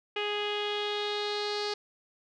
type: tone with low-pass filter sweep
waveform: sawtooth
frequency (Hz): 415.1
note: G#4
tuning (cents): -1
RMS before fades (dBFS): -32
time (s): 0.16-1.74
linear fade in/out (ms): 5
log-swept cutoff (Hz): 2800 to 4600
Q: 4.9
effects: none